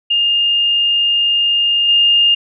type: tone with level steps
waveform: sine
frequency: 2822 Hz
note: F7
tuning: 17 cents sharp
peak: -11 / -8 dBFS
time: 0.1-2.35 s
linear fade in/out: 10 ms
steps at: 1.88 s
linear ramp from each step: 10 ms
effects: none